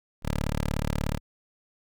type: tone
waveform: 10% pulse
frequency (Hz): 36.71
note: D1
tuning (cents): 0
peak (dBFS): -18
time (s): 0.22-1.2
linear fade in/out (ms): 50
effects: none